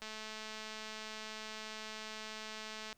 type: click train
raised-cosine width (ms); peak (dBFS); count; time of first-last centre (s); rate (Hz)
0.2; -28; 632; 0.02-2.928; 217
effects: pink hiss -72 dBFS RMS until 2.97 s